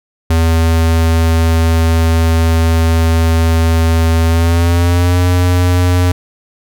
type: tone with pitch glide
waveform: square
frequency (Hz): 82 to 89.42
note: E2 to F2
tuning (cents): -9 to +41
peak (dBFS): -9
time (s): 0.3-6.12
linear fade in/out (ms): 5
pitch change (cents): +150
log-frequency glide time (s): 4.24-5.2
effects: none

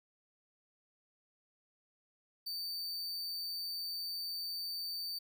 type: tone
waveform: 45% pulse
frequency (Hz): 4586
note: D8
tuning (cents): -42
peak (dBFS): -37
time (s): 2.46-5.19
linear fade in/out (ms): 10
effects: none

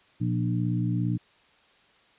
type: harmonic tone with a mistuned harmonic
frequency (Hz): 59.9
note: A#1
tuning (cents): +48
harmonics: 2 / 3 / 4 / 5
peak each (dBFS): -26 / -29 / -35 / -32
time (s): 0.2-1.18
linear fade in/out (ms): 20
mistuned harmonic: 3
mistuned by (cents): -22
effects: white hiss -60 dBFS RMS until 2.18 s + resampled to 8000 Hz

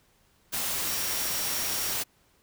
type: tone in noise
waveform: sine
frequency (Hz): 5610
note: F8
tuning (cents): +7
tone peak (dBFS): -37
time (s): 0.86-1.94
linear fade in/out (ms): 20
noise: white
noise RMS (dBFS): -30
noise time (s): 0.52-2.04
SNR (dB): -10
effects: pink hiss -65 dBFS RMS until 2.42 s

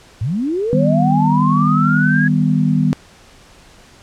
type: linear sweep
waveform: sine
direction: up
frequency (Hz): 92.6 to 1676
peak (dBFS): -16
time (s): 0.21-2.28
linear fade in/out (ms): 5
type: chord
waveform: sine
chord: Eb augmented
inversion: none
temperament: equal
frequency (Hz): 155.56 / 196 / 246.9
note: Eb3 / G3 / B3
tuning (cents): 0 / 0 / 0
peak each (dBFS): -15 / -17 / -17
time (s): 0.73-2.93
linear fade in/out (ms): 0
effects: pink hiss -45 dBFS RMS until 4.02 s + low-pass 8000 Hz 12 dB/octave

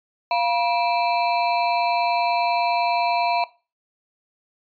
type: ring-modulated tone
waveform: square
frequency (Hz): 830.6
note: G#5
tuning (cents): 0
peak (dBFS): -16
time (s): 0.31-3.44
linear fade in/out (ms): 2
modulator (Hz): 135
effects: noise-tail reverb RT60 0.3 s tail -18 dB re dry + resampled to 11025 Hz

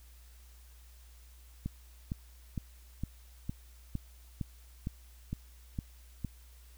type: click train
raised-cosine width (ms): 5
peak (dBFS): -22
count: 11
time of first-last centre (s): 1.66-6.247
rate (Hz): 2.18
effects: added 60 Hz sine -53 dBFS peak until 6.77 s + white hiss -63 dBFS RMS until 6.77 s

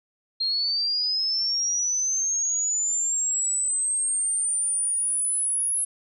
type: linear sweep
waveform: sine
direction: up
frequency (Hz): 4186 to 10640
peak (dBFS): -22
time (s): 0.4-5.85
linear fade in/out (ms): 10
effects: none

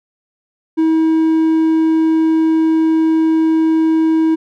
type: tone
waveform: triangle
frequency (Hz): 320.6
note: E4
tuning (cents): -48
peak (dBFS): -8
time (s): 0.77-4.36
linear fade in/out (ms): 20
effects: none

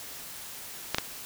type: clicks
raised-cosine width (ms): 0.2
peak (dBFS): -7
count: 2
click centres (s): 0.946 / 0.984
effects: white hiss -42 dBFS RMS until 1.25 s

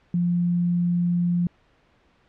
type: tone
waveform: sine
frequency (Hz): 174.61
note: F3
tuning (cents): 0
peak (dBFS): -19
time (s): 0.14-1.47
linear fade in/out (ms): 2
effects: pink hiss -61 dBFS RMS until 2.28 s + low-pass 3000 Hz 12 dB/octave

